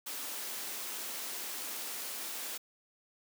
white high-pass noise, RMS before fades -40 dBFS, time 0.06-2.58 s, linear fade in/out 10 ms, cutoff 220 Hz, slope 24 dB/octave, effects none

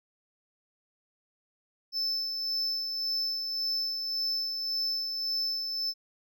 triangle tone with tremolo, 5270 Hz, E8, 1 cent flat, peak -26 dBFS, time 1.92-5.94 s, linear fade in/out 50 ms, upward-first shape sine, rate 1.8 Hz, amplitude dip 40%, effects none

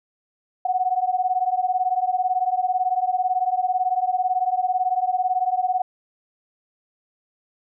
sine beating tone pair, 730 / 748 Hz, F#5 / F#5, -24 / +19 cents, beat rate 18 Hz, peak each -22 dBFS, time 0.65-5.82 s, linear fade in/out 5 ms, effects none

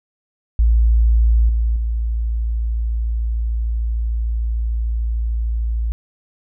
sine tone with level steps, 56.7 Hz, A#1, 47 cents flat, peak -10 / -14 / -17 dBFS, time 0.59-5.92 s, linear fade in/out 0 ms, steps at 1.49 / 1.76 s, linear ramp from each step 2 ms, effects none

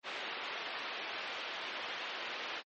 white low-pass noise, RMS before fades -41 dBFS, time 0.03-2.63 s, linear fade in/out 50 ms, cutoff 3400 Hz, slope 24 dB/octave, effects high-pass 400 Hz 12 dB/octave + MP3 32 kbps

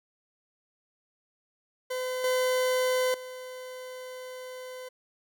40% pulse tone with level steps, 509 Hz, C5, 48 cents flat, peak -29 / -23 / -38 dBFS, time 1.9-4.89 s, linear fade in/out 10 ms, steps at 2.24 / 3.14 s, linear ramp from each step 2 ms, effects none

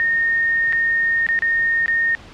sine tone with dropouts, 1839 Hz, A#6, 24 cents flat, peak -15 dBFS, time 0-2.15 s, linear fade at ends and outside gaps 0 ms, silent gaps 0.725-0.73 / 1.266-1.288 / 1.39-1.422 / 1.86-1.881 s, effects pink hiss -41 dBFS RMS until 2.33 s + low-pass 4000 Hz 12 dB/octave

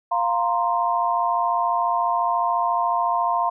sine chord, F suspended fourth, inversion none, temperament equal, 698.5 / 932.3 / 1046.5 Hz, F5 / Bb5 / C6, 0 / 0 / 0 cents, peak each -23 dBFS, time 0.11-3.5 s, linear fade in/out 10 ms, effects none

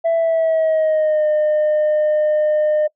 sine tone with pitch glide, 663 to 608 Hz, E5 to D#5, +10 to -40 cents, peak -11 dBFS, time 0.04-2.88 s, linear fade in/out 20 ms, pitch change -150 cents, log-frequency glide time 0.16-1.27 s, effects noise-tail reverb RT60 0.1 s tail -22 dB re dry + tanh soft clip ceiling -12 dBFS

